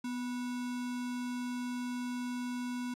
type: tone with sample-and-hold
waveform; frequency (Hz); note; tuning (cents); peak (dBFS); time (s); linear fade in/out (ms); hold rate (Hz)
sine; 246.9; B3; 0; -34; 0.04-2.94; 5; 1225
effects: low-pass 10000 Hz 12 dB/octave